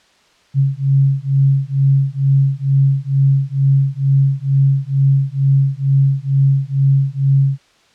sine beating tone pair, 136 / 138.2 Hz, C#3 / C#3, -33 / -5 cents, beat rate 2.2 Hz, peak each -14 dBFS, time 0.54-7.59 s, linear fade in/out 50 ms, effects white hiss -53 dBFS RMS until 7.94 s + low-pass 5000 Hz 12 dB/octave

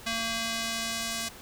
square tone with band-pass filter sweep, 227.6 Hz, A#3, 41 cents flat, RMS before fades -32 dBFS, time 0.06-1.29 s, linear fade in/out 10 ms, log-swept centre 3700 to 6500 Hz, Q 0.75, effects pink hiss -47 dBFS RMS until 1.41 s

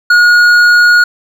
triangle tone with hard clipping, 1442 Hz, F#6, 45 cents flat, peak -5 dBFS, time 0.1-1.04 s, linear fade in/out 5 ms, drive 10 dB, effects none

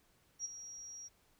sine tone with ADSR envelope, 5680 Hz, F8, 28 cents sharp, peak -35 dBFS, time 0.39-1.09 s, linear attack 57 ms, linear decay 20 ms, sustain -11 dB, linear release 24 ms, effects pink hiss -71 dBFS RMS until 1.39 s

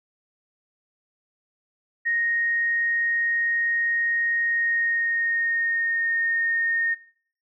sine tone with pitch glide, 1864.7 to 1842.2 Hz, A#6 to A#6, 0 to -21 cents, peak -21 dBFS, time 2.05-6.95 s, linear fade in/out 20 ms, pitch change -21 cents, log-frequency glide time 4.42-6.1 s, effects noise-tail reverb RT60 0.5 s tail -17 dB re dry

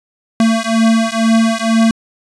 square beating tone pair, 224.3 / 226.4 Hz, A3 / A3, +34 / +50 cents, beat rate 2.1 Hz, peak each -14 dBFS, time 0.4-1.91 s, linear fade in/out 2 ms, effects resampled to 22050 Hz

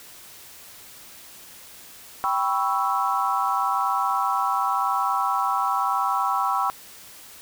sine chord, C# half-diminished seventh, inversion second, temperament equal, 784 / 987.8 / 1108.7 / 1318.5 Hz, G5 / B5 / C#6 / E6, 0 / 0 / 0 / 0 cents, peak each -26 dBFS, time 2.24-6.7 s, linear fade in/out 0 ms, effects white hiss -45 dBFS RMS until 7.41 s

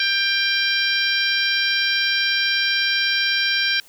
harmonic tone, 792 Hz, G5, 18 cents sharp, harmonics 2 / 3 / 4 / 5 / 6 / 7, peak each -22 / -24 / -25 / -26 / -27 / -27 dBFS, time 0-3.8 s, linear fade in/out 2 ms, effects white hiss -50 dBFS RMS until 3.88 s

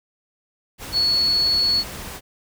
sine tone in noise, 4391 Hz, C#8, 17 cents flat, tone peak -16 dBFS, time 0.92-1.84 s, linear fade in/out 50 ms, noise pink, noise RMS -34 dBFS, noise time 0.78-2.21 s, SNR +15 dB, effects none

